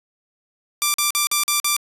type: tone bursts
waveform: 5% pulse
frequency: 1178 Hz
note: D6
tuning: 5 cents sharp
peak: -5 dBFS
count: 6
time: 0.82-1.765 s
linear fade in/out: 0 ms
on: 120 ms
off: 45 ms
effects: resampled to 32000 Hz